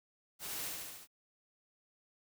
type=noise with echo; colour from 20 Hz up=white; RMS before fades=-43 dBFS; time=0.39-0.71 s; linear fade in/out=50 ms; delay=73 ms; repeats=5; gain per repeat=-2 dB; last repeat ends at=1.075 s; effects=none